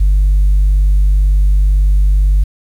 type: tone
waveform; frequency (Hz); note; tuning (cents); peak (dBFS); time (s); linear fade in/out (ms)
sine; 49; G1; 0; -5; 0-2.44; 10
effects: tanh soft clip ceiling -5 dBFS + 7-bit